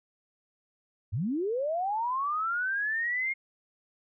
sine linear sweep, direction up, 83 to 2152 Hz, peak -27 dBFS, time 1.12-3.34 s, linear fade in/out 20 ms, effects none

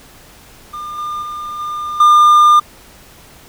triangle tone with level steps, 1204 Hz, D6, 43 cents sharp, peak -22 / -18 / -21 / -18 / -3 dBFS, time 0.73-2.6 s, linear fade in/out 10 ms, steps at 0.98 / 1.22 / 1.59 / 2 s, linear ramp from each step 5 ms, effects pink hiss -42 dBFS RMS until 3.48 s

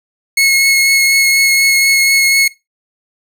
sawtooth tone with vibrato, 2178 Hz, C#7, 31 cents flat, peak -5 dBFS, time 0.37-2.48 s, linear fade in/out 5 ms, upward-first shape triangle, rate 4.1 Hz, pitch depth 12 cents each way, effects noise-tail reverb RT60 0.2 s tail -18 dB re dry

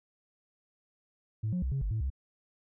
sine tone with pitch steps, 108.7 / 179.7 / 64.8 / 136 / 50.2 / 109.8 / 66.7 Hz, A2 / F3 / C2 / C#3 / G1 / A2 / C2, -21 / +50 / -16 / -33 / +42 / -3 / +34 cents, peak -27 dBFS, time 1.43-2.102 s, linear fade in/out 10 ms, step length 96 ms, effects tanh soft clip ceiling -26 dBFS

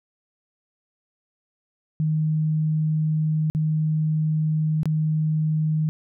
sine tone with dropouts, 155.56 Hz, D#3, in tune, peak -19 dBFS, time 2-5.89 s, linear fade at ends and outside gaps 0 ms, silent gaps 3.5-3.549 / 4.832-4.856 s, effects none

